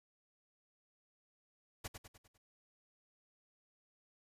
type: noise with echo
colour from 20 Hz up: pink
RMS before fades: -43 dBFS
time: 1.84-1.88 s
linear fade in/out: 10 ms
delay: 100 ms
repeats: 5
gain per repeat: -6 dB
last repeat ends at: 2.38 s
effects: resampled to 32000 Hz